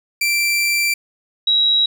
sawtooth / sine tone pair in turn, 2349 / 3862 Hz, D7 / B7, 0 / -39 cents, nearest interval major sixth, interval 861 cents, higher second, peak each -12 / -12 dBFS, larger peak neither, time 0.21-0.94 / 1.47-1.86 s, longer first, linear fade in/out 5 ms, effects none

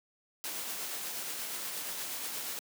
white noise with tremolo, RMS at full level -37 dBFS, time 0.44-2.59 s, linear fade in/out 0 ms, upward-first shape triangle, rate 8.4 Hz, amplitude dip 30%, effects high-pass 200 Hz 12 dB/octave

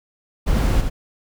brown noise with echo, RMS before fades -18 dBFS, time 0.46-0.82 s, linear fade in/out 20 ms, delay 80 ms, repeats 1, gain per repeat -5 dB, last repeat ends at 0.9 s, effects none

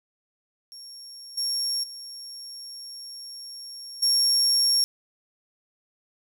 35% pulse tone with level steps, 5530 Hz, F8, 18 cents flat, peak -38 / -22 / -35 / -16 dBFS, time 0.72-4.84 s, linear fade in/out 0 ms, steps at 1.37 / 1.83 / 4.02 s, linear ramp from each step 10 ms, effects none

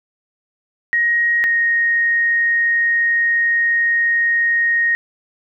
sine tone pair in turn, 1883 / 1865.7 Hz, A#6 / A#6, +17 / +1 cents, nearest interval unison, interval 16 cents, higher first, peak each -13 dBFS, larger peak neither, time 0.93-1.44 / 1.44-4.95 s, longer second, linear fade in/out 0 ms, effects none

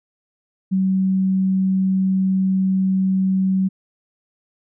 sine tone, 189.7 Hz, F#3, 43 cents sharp, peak -15 dBFS, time 0.71-3.69 s, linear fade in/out 20 ms, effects none

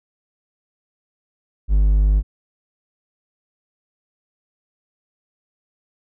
triangle tone, 50.5 Hz, G#1, 48 cents flat, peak -10 dBFS, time 1.68-2.23 s, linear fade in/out 50 ms, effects none

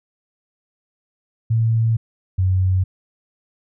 sine tone pair in turn, 113.4 / 93.16 Hz, A#2 / F#2, -47 / +12 cents, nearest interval minor third, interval 341 cents, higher first, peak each -14 dBFS, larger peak neither, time 1.5-1.97 / 2.38-2.84 s, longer first, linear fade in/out 10 ms, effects none

